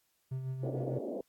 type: tone with tremolo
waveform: triangle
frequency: 130.81 Hz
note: C3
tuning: in tune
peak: -31 dBFS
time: 0.31-0.99 s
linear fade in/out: 10 ms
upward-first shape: sine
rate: 6.7 Hz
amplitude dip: 45%
type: band-pass noise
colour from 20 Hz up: white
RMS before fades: -38 dBFS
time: 0.63-1.21 s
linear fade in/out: 2 ms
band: 220 to 620 Hz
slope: 48 dB/octave
effects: white hiss -75 dBFS RMS until 1.28 s + AAC 64 kbps